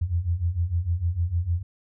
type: beating tone pair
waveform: sine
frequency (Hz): 82.41 / 89.01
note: E2 / F2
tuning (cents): 0 / +33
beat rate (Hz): 6.6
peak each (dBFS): -27 / -24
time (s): 0.01-1.63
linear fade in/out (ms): 10
effects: none